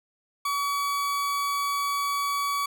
40% pulse tone, 1136 Hz, C#6, 42 cents sharp, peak -24 dBFS, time 0.45-2.66 s, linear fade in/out 5 ms, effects none

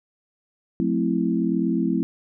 sine chord, F# half-diminished seventh, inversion none, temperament equal with one note detuned, 181.09 / 220 / 261.6 / 329.6 Hz, F#3 / A3 / C4 / E4, -37 / 0 / 0 / 0 cents, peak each -25 dBFS, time 0.8-2.03 s, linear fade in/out 0 ms, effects none

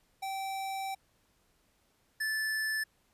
square tone pair in turn, 775 / 1748.4 Hz, G5 / A6, -20 / -11 cents, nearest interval octave + major second, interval 1409 cents, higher second, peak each -35 / -31 dBFS, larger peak second, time 0.22-0.95 / 2.2-2.84 s, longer first, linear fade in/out 10 ms, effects pink hiss -71 dBFS RMS until 3.13 s + resampled to 32000 Hz

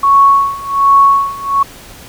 sine tone with tremolo, 1108.7 Hz, C#6, in tune, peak -3 dBFS, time 0.03-1.63 s, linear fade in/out 5 ms, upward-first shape sine, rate 1.3 Hz, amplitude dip 90%, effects pink hiss -35 dBFS RMS until 2.08 s

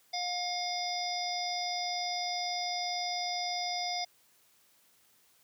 harmonic tone, 713 Hz, F5, 36 cents sharp, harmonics 1 / 3 / 5 / 7 / 8, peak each -35 / -41 / -41 / -36 / -44 dBFS, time 0.13-4.05 s, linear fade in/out 10 ms, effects white hiss -66 dBFS RMS until 5.43 s + high-pass 80 Hz 12 dB/octave

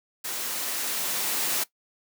white noise with level ramp, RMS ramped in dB -32 to -26 dBFS, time 0.24-1.64 s, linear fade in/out 10 ms, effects noise-tail reverb RT60 0.1 s tail -18 dB re dry + high-pass 200 Hz 12 dB/octave

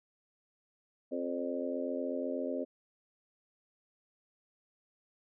harmonic tone with a mistuned harmonic, 88.2 Hz, F2, 18 cents sharp, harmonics 3 / 4 / 5 / 6 / 7, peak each -37 / -42 / -41 / -39 / -39 dBFS, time 1.11-2.65 s, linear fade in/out 20 ms, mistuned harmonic 7, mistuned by -40 cents, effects none

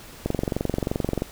click train, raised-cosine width 2 ms, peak -10 dBFS, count 23, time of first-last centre 0.26-1.221 s, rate 22.9 Hz, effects pink hiss -44 dBFS RMS until 1.31 s

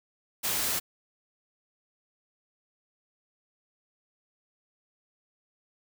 white noise, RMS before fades -29 dBFS, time 0.43-0.8 s, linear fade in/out 20 ms, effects none

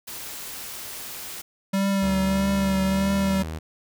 white noise, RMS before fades -36 dBFS, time 0.07-1.42 s, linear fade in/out 10 ms
square tone with vibrato, 193.8 Hz, G3, 20 cents flat, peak -21 dBFS, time 1.73-3.43 s, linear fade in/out 10 ms, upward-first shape triangle, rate 1.6 Hz, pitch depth 33 cents each way
sawtooth tone with pitch glide, 72.7 to 79.28 Hz, D2 to D#2, -17 to +33 cents, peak -26 dBFS, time 2.02-3.59 s, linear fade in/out 10 ms, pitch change +150 cents, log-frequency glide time 2.79-3.26 s
effects none

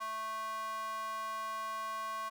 square tone with high-pass filter, 220 Hz, A3, in tune, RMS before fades -39 dBFS, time 0-2.3 s, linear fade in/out 20 ms, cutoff 1000 Hz, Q 8.9, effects none

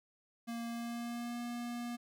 square tone with pitch glide, 233.1 to 239.2 Hz, A#3 to A#3, 0 to +45 cents, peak -39 dBFS, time 0.47-1.97 s, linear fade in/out 20 ms, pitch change +45 cents, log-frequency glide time 0.66-1.4 s, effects none

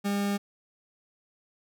40% pulse tone, 201.5 Hz, G3, 48 cents sharp, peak -25 dBFS, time 0.04-0.38 s, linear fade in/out 20 ms, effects none

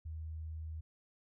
sine tone, 79.3 Hz, D#2, 33 cents sharp, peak -40 dBFS, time 0.05-0.81 s, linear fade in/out 10 ms, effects none

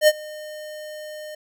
square tone with ADSR envelope, 610 Hz, D#5, 34 cents flat, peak -10 dBFS, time 0.01-1.35 s, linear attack 66 ms, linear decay 43 ms, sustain -24 dB, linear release 5 ms, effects none

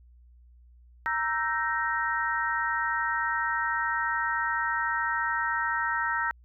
harmonic tone with a mistuned harmonic, 311.3 Hz, D#4, 1 cent sharp, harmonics 3 / 4 / 5 / 6, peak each -31 / -31 / -31 / -31 dBFS, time 1.06-6.31 s, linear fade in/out 0 ms, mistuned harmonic 4, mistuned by +110 cents, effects added 60 Hz sine -52 dBFS peak until 6.44 s

